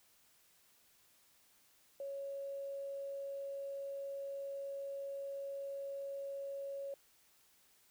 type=tone with tanh clipping; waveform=triangle; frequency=554.4 Hz; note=C#5; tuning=in tune; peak=-40 dBFS; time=2-6.94 s; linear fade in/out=2 ms; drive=3 dB; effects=white hiss -69 dBFS RMS until 7.9 s